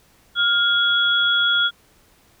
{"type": "tone pair together", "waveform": "sine", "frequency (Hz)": [1408, 3349], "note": ["F6", "G#7"], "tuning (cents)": [14, 14], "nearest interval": "octave + minor third", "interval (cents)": 1500, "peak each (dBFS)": -18, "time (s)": [0.35, 1.71], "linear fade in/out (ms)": 50, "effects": ["pink hiss -56 dBFS RMS until 2.4 s"]}